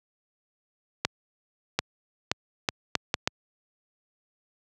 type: accelerating click train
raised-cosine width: 0.2 ms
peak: -5 dBFS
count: 7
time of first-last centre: 1.05-3.275 s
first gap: 740 ms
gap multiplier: 0.71
effects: high-pass 80 Hz 12 dB/octave